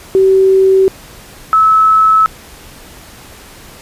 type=tone pair in turn; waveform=sine; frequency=382.8 / 1299.5 Hz; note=G4 / E6; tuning=-41 / -25 cents; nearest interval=octave + major sixth; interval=2116 cents; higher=second; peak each=-5 dBFS; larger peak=neither; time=0.15-0.88 / 1.53-2.26 s; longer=neither; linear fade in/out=0 ms; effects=pink hiss -36 dBFS RMS until 3.81 s + resampled to 32000 Hz